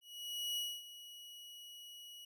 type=tone with ADSR envelope; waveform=40% pulse; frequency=2916 Hz; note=F#7; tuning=26 cents flat; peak=-35 dBFS; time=0.01-2.25 s; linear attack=560 ms; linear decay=250 ms; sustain=-15 dB; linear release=5 ms; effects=none